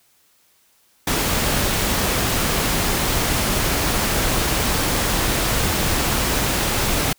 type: noise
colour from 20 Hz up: pink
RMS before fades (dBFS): -20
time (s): 1.07-7.13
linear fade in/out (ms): 5
effects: white hiss -59 dBFS RMS until 7.18 s